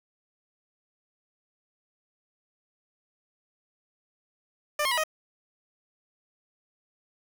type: tone with pitch steps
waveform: 15% pulse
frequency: 596 / 1072 / 973 / 626 Hz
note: D5 / C6 / B5 / D#5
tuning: +25 / +42 / -26 / +10 cents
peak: -18 dBFS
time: 4.79-5.038 s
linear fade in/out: 5 ms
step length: 62 ms
effects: 8-bit